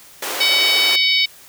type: high-pass noise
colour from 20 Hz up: pink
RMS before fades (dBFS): -25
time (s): 0.22-0.96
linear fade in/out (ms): 5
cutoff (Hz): 370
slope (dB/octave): 24
type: harmonic tone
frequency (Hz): 752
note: F#5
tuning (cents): +28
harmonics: 3 / 4 / 5 / 6 / 7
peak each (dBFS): -18 / -20 / -18 / -22 / -23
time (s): 0.4-1.26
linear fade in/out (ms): 10
effects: white hiss -44 dBFS RMS until 1.48 s